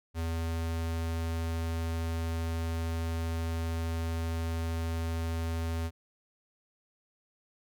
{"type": "tone", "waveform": "square", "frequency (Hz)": 82.41, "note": "E2", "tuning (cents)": 0, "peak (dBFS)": -31, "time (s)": [0.14, 5.91], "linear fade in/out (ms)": 50, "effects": []}